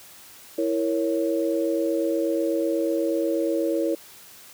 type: chord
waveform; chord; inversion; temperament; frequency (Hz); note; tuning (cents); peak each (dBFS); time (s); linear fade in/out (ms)
sine; A# diminished; second; equal; 329.6 / 466.2 / 554.4; E4 / A#4 / C#5; 0 / 0 / 0; -24 / -27 / -26; 0.58-3.95; 5
effects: white hiss -47 dBFS RMS until 4.53 s + high-pass 60 Hz 12 dB/octave